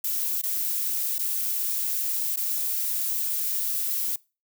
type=noise with dropouts; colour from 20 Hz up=violet; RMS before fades=-27 dBFS; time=0.04-4.16 s; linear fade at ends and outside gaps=5 ms; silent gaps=0.416-0.434 / 1.183-1.191 / 2.361-2.371 s; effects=noise-tail reverb RT60 0.3 s tail -23 dB re dry